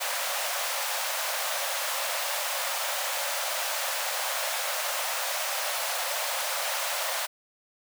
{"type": "high-pass noise", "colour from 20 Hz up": "pink", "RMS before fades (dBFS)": -30, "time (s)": [0, 7.27], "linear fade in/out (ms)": 20, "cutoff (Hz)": 530, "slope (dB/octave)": 96, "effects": []}